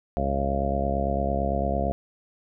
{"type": "harmonic tone", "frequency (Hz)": 68.9, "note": "C#2", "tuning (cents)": -10, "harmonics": [1, 2, 3, 4, 5, 6, 7, 8, 9, 10], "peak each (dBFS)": [-28, -34, -31, -36, -39, -36, -38, -31, -35, -28], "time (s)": [0.17, 1.92], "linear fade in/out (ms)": 0, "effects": []}